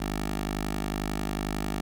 10% pulse tone with notch filter, 51.1 Hz, G#1, 27 cents flat, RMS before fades -31 dBFS, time 0-1.81 s, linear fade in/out 5 ms, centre 100 Hz, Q 1, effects none

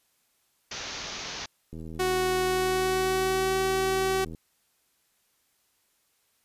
white low-pass noise, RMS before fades -37 dBFS, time 0.71-1.46 s, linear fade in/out 5 ms, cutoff 6500 Hz, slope 96 dB/octave
click train, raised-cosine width 3 ms, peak -28 dBFS, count 212, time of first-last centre 1.73-4.348 s, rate 80.6 Hz
sawtooth tone with pitch glide, 370 to 381.1 Hz, F#4 to G4, 0 to -49 cents, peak -20 dBFS, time 1.99-4.25 s, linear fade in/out 10 ms, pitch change +51 cents, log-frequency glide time 2.46-3.59 s
effects white hiss -70 dBFS RMS until 6.44 s + resampled to 32000 Hz

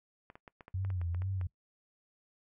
clicks, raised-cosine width 0.5 ms, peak -34 dBFS, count 11, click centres 0.301 / 0.355 / 0.478 / 0.608 / 0.681 / 0.849 / 0.903 / 1.015 / 1.147 / 1.22 / 1.413 s
sine tone with vibrato, 90.6 Hz, F#2, 36 cents flat, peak -32 dBFS, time 0.74-1.47 s, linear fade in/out 5 ms, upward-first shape sine, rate 2.2 Hz, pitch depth 110 cents each way
effects noise-tail reverb RT60 0.1 s tail -21 dB re dry

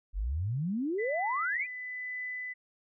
sine exponential sweep, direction up, 42.25 to 2519 Hz, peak -29 dBFS, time 0.13-1.67 s, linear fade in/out 50 ms
sine tone with tremolo, 2000 Hz, B6, 21 cents sharp, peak -34 dBFS, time 0.98-2.54 s, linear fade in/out 20 ms, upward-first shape triangle, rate 1 Hz, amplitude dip 35%
effects none

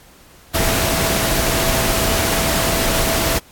sine tone in noise, 659.3 Hz, E5, in tune, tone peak -24 dBFS, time 0.54-3.39 s, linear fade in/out 10 ms, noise pink, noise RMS -18 dBFS, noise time 0.54-3.39 s, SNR -9 dB, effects pink hiss -47 dBFS RMS until 3.51 s + AAC 64 kbps

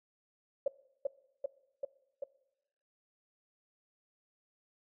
sine tone with echo, 554.4 Hz, C#5, in tune, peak -26 dBFS, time 0.66-0.68 s, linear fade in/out 5 ms, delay 390 ms, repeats 4, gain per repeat -2 dB, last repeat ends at 2.24 s, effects noise-tail reverb RT60 0.9 s tail -20 dB re dry

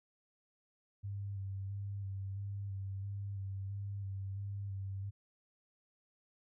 sine tone with vibrato, 98.6 Hz, G2, 11 cents sharp, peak -38 dBFS, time 1.03-5.11 s, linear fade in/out 20 ms, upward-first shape square, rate 1.5 Hz, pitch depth 24 cents each way, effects none

